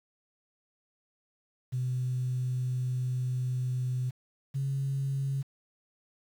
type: tone pair in turn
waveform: sine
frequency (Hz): 126.6 / 136.64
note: B2 / C#3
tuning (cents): +43 / -25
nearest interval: minor second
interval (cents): 132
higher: second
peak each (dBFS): -27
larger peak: neither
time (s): 1.72-4.11 / 4.54-5.43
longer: first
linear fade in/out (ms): 20
effects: tanh soft clip ceiling -23 dBFS + 9-bit